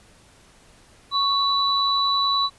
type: tone pair together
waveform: sine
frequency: 1108.7 / 3951 Hz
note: C#6 / B7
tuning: 0 / 0 cents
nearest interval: octave + minor seventh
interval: 2200 cents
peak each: -21 dBFS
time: 1.11-2.5 s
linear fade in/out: 50 ms
effects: pink hiss -53 dBFS RMS until 2.58 s + resampled to 24000 Hz